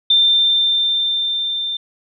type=tone with level ramp; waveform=sine; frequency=3582 Hz; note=A7; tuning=30 cents sharp; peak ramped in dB=-9 to -20 dBFS; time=0.1-1.77 s; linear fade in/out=5 ms; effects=none